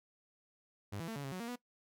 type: tone with pitch steps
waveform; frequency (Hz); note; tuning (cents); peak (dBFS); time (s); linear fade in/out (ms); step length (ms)
sawtooth; 101.2 / 165.5 / 224.6 / 141.8 / 135.9 / 184 / 233.4 / 244.9; G#2 / E3 / A3 / C#3 / C#3 / F#3 / A#3 / B3; -44 / +7 / +36 / +40 / -34 / -9 / +2 / -14; -36; 0.92-1.56; 10; 80
effects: noise-tail reverb RT60 0.1 s tail -19 dB re dry